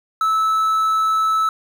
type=tone with quantisation; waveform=triangle; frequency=1306 Hz; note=E6; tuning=17 cents flat; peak=-13 dBFS; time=0.21-1.49 s; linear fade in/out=2 ms; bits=7; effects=none